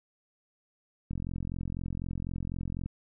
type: click train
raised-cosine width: 5 ms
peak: -23 dBFS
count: 78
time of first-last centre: 1.11-2.86 s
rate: 44 Hz
effects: none